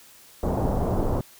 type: low-pass noise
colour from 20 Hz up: pink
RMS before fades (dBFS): -24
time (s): 0.43-1.21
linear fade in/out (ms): 2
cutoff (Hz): 880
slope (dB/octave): 24
effects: white hiss -51 dBFS RMS until 1.39 s